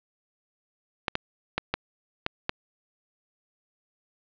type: clicks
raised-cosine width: 0.3 ms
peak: -9 dBFS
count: 6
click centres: 1.082 / 1.154 / 1.58 / 1.74 / 2.264 / 2.494 s
effects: resampled to 11025 Hz + 7-bit